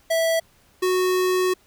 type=tone pair in turn; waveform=square; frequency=656 / 368.2 Hz; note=E5 / F#4; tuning=-9 / -8 cents; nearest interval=minor seventh; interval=999 cents; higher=first; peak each=-19 dBFS; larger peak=neither; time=0.1-0.4 / 0.82-1.54 s; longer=second; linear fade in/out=10 ms; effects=pink hiss -58 dBFS RMS until 1.66 s